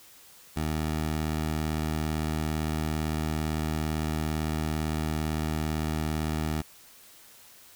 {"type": "tone", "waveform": "15% pulse", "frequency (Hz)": 77.78, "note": "D#2", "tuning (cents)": 0, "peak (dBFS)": -21, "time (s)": [0.56, 6.62], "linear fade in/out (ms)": 10, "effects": ["white hiss -53 dBFS RMS until 7.75 s"]}